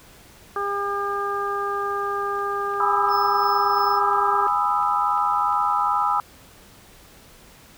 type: harmonic tone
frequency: 402.4 Hz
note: G4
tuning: 45 cents sharp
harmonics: 1 / 2 / 3 / 4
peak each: -28 / -31 / -25 / -34 dBFS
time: 0.56-4.47 s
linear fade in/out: 2 ms
type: click train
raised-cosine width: 0.3 ms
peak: -30 dBFS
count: 10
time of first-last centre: 2.39-5.526 s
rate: 2.87 Hz
type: chord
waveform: sine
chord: E major seventh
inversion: first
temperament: just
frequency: 824.1 / 988.9 / 1236.1 / 1318.5 Hz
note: G#5 / B5 / D#6 / E6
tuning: -14 / +2 / -12 / 0 cents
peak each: -24 dBFS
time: 2.8-6.2 s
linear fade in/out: 2 ms
type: tone with tremolo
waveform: square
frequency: 5230 Hz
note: E8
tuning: 15 cents flat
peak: -32 dBFS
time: 3.08-4.01 s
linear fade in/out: 50 ms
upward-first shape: triangle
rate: 3 Hz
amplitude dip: 45%
effects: pink hiss -49 dBFS RMS until 7.77 s